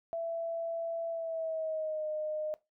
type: tone with pitch glide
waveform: sine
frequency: 666 to 614.3 Hz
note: E5 to D#5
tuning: +18 to -22 cents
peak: -32 dBFS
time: 0.13-2.54 s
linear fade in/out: 0 ms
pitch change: -140 cents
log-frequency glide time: 1.1-2.07 s
effects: noise-tail reverb RT60 0.2 s tail -19 dB re dry